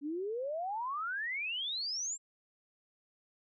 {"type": "exponential sweep", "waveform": "sine", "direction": "up", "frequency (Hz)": [277.2, 7590], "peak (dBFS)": -34, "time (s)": [0.01, 2.18], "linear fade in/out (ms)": 50, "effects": []}